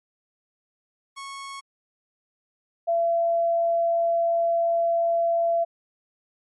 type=tone pair in turn; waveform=sawtooth / sine; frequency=1101 / 675.7 Hz; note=C#6 / E5; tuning=-12 / +43 cents; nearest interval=minor sixth; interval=845 cents; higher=first; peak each=-31 / -19 dBFS; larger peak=second; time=1.16-1.61 / 2.87-5.65 s; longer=second; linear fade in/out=20 ms; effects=MP3 48 kbps